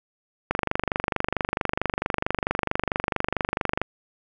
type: click train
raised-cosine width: 0.5 ms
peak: -7 dBFS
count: 82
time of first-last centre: 0.51-3.816 s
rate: 24.5 Hz
effects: none